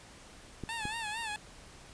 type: clicks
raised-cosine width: 3 ms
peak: -25 dBFS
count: 2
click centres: 0.637 / 0.854 s
type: tone with vibrato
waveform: 15% pulse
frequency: 880 Hz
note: A5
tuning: in tune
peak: -29 dBFS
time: 0.69-1.36 s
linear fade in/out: 0 ms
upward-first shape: sine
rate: 4.4 Hz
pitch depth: 95 cents each way
effects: pink hiss -53 dBFS RMS until 1.93 s + resampled to 22050 Hz